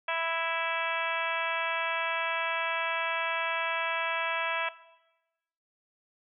harmonic tone, 330 Hz, E4, 2 cents sharp, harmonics 2 / 3 / 4 / 5 / 6 / 7 / 8 / 9 / 10, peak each -34 / -34 / -37 / -36 / -40 / -37 / -36 / -49 / -41 dBFS, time 0.08-4.69 s, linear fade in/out 5 ms, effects noise-tail reverb RT60 1.0 s tail -17 dB re dry

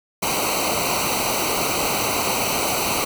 pink noise with comb filter, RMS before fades -22 dBFS, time 0.22-3.05 s, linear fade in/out 10 ms, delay 0.58 ms, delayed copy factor -0.9, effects none

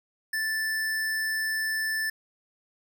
square tone, 1760 Hz, A6, in tune, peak -27 dBFS, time 0.33-2.1 s, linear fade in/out 5 ms, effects none

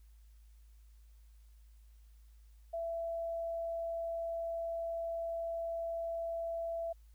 sine tone, 668 Hz, E5, 23 cents sharp, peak -35 dBFS, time 2.73-6.93 s, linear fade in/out 10 ms, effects added 54 Hz sine -56 dBFS peak until 7.14 s + white hiss -75 dBFS RMS until 7.14 s

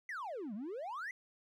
triangle exponential two-way sweep, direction down then up, 2078 to 191.8 to 2078 Hz, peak -37 dBFS, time 0.09-1.11 s, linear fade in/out 2 ms, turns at 0.54 s, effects tanh soft clip ceiling -34 dBFS

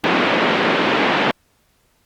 pink band-pass noise, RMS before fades -17 dBFS, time 0.04-1.31 s, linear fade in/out 0 ms, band 200 to 3200 Hz, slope 24 dB/octave, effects pink hiss -61 dBFS RMS until 2.05 s + Opus 48 kbps

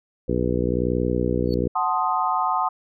harmonic tone, 61.1 Hz, B1, 18 cents flat, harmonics 1 / 2 / 3 / 4 / 5 / 6 / 7 / 8, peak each -28 / -28 / -28 / -28 / -28 / -28 / -28 / -28 dBFS, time 0.28-1.68 s, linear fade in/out 10 ms
triangle tone with exponential growth, 4435 Hz, C#8, in tune, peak -31 dBFS, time 1.45-1.54 s, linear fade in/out 0 ms, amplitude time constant 18 ms
sine chord, F# diminished seventh, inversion none, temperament equal, 740 / 880 / 1046.5 / 1244.5 Hz, F#5 / A5 / C6 / Eb6, 0 / 0 / 0 / 0 cents, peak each -25 dBFS, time 1.75-2.69 s, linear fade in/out 10 ms
effects none

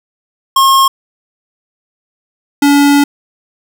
square tone pair in turn, 1077 / 285.3 Hz, C6 / C#4, +50 / +50 cents, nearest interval octave + major seventh, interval 2300 cents, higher first, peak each -6 dBFS, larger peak neither, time 0.56-0.88 / 2.62-3.04 s, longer second, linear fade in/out 5 ms, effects none

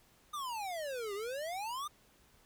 square exponential two-way sweep, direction down then up, 1238 to 390.3 to 1238 Hz, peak -38 dBFS, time 0.33-1.88 s, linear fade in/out 10 ms, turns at 1.14 s, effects pink hiss -66 dBFS RMS until 2.45 s

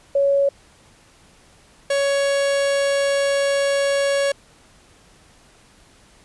sine / 45% pulse tone pair in turn, 558 / 558 Hz, C#5 / C#5, +11 / +11 cents, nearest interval unison, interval 0 cents, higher neither, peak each -14 / -17 dBFS, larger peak first, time 0.15-0.49 / 1.9-4.32 s, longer second, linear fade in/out 5 ms, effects pink hiss -52 dBFS RMS until 6.24 s + resampled to 24000 Hz

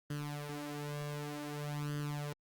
sawtooth tone with flanger, 146.83 Hz, D3, in tune, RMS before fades -40 dBFS, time 0.1-2.33 s, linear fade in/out 5 ms, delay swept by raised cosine 0.63 to 5.03 ms, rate 0.54 Hz, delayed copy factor +0.75, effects Opus 32 kbps

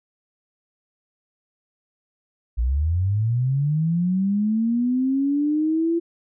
sine linear sweep, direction up, 55 to 340.5 Hz, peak -18 dBFS, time 2.57-6 s, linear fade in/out 20 ms, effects none

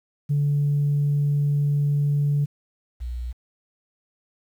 sine tone pair in turn, 144.5 / 60.75 Hz, D3 / B1, -28 / -28 cents, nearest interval octave + minor third, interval 1500 cents, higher first, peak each -17 / -27 dBFS, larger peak first, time 0.29-2.46 / 3-3.33 s, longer first, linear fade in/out 20 ms, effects tanh soft clip ceiling -15 dBFS + 9-bit

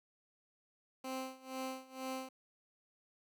15% pulse tone with tremolo, 261.6 Hz, C4, in tune, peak -32 dBFS, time 1.04-2.29 s, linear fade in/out 5 ms, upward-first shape sine, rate 2.1 Hz, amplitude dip 90%, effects none

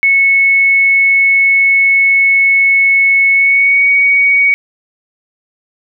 sine tone with pitch glide, 2202 to 2243 Hz, C#7 to C#7, -12 to +20 cents, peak -6 dBFS, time 0.03-4.54 s, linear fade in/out 0 ms, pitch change +32 cents, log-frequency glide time 3.32-3.87 s, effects none

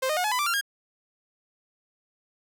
sawtooth tone with pitch steps, 523.3 / 615.2 / 723.2 / 850.1 / 999.3 / 1174.8 / 1381 / 1623.4 Hz, C5 / D#5 / F#5 / G#5 / B5 / D6 / F6 / G#6, 0 / -20 / -40 / +40 / +20 / 0 / -20 / -40 cents, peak -20 dBFS, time 0.02-0.612 s, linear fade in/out 10 ms, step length 74 ms, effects none

